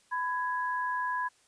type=tone pair together; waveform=sine; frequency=1000.7 / 1661.2 Hz; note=B5 / G#6; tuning=+23 / 0 cents; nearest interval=major sixth; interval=877 cents; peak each=-30 / -34 dBFS; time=0.11-1.29 s; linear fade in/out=20 ms; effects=white hiss -65 dBFS RMS until 1.47 s + resampled to 22050 Hz

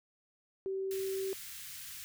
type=tone; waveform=sine; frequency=384.7 Hz; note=G4; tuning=33 cents flat; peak=-33 dBFS; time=0.66-1.33 s; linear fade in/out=0 ms
type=band-stop noise; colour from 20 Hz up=white; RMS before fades=-46 dBFS; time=0.91-2.04 s; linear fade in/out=0 ms; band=150 to 1500 Hz; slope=24 dB/octave
effects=none

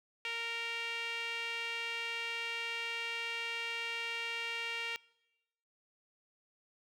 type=tone with band-pass filter; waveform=sawtooth; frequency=463.6 Hz; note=A#4; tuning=10 cents flat; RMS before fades=-38 dBFS; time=0.25-4.96 s; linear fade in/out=0 ms; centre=2600 Hz; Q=3.8; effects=noise-tail reverb RT60 1.0 s tail -24 dB re dry

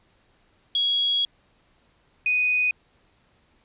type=tone pair in turn; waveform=sine; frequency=3322 / 2489 Hz; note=G#7 / D#7; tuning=0 / 0 cents; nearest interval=perfect fourth; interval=500 cents; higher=first; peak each=-19 dBFS; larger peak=neither; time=0.75-1.25 / 2.26-2.71 s; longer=first; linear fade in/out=2 ms; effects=pink hiss -63 dBFS RMS until 3.64 s + resampled to 8000 Hz

